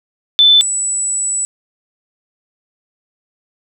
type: tone pair in turn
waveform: sine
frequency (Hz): 3520 / 7902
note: A7 / B8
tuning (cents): 0 / 0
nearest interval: octave + major second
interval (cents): 1400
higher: second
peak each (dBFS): -5 / -15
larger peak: first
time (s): 0.39-0.61 / 0.61-1.45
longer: second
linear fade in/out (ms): 0
effects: none